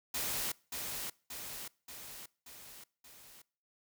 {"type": "noise with echo", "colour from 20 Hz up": "white", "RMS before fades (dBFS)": -36, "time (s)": [0.14, 0.52], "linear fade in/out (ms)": 5, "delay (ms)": 580, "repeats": 5, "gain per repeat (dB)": -4, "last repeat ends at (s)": 3.42, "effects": ["noise-tail reverb RT60 0.5 s tail -25 dB re dry"]}